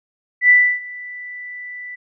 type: tone with ADSR envelope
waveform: sine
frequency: 1979 Hz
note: B6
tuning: 3 cents sharp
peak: -6 dBFS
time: 0.41-1.96 s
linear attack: 85 ms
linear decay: 300 ms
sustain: -23 dB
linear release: 17 ms
effects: none